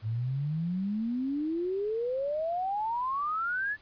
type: exponential sweep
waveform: sine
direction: up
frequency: 105.6 to 1751 Hz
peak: -28 dBFS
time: 0.02-3.77 s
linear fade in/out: 50 ms
effects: pink hiss -58 dBFS RMS until 3.81 s + resampled to 11025 Hz